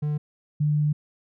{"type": "tone pair in turn", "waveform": ["triangle", "sine"], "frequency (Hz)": [149.3, 149.3], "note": ["D3", "D3"], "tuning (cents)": [29, 29], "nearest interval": "unison", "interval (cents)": 0, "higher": "neither", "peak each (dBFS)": [-21, -19], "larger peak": "second", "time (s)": [[0.02, 0.18], [0.6, 0.93]], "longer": "second", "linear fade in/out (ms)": 10, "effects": []}